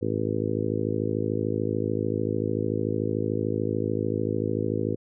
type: harmonic tone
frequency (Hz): 53.5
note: A1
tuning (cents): -48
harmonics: 2 / 3 / 4 / 5 / 6 / 7 / 8 / 9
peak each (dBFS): -31 / -35 / -33 / -32 / -32 / -32 / -32 / -33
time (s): 0.01-4.96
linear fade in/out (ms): 20
effects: none